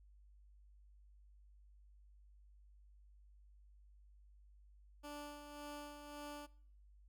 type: tone with tremolo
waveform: 15% pulse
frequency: 292.5 Hz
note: D4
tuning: 7 cents flat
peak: -40 dBFS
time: 5.03-6.47 s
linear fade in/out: 20 ms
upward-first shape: sine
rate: 1.8 Hz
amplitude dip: 50%
effects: noise-tail reverb RT60 0.6 s tail -22 dB re dry + added 50 Hz sine -61 dBFS peak until 7.08 s